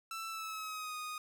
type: tone with pitch glide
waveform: sawtooth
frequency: 1329 to 1240 Hz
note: E6 to D#6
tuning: +14 to -6 cents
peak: -36 dBFS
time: 0.11-1.18 s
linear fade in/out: 2 ms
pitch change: -120 cents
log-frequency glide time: 0.28-0.96 s
effects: none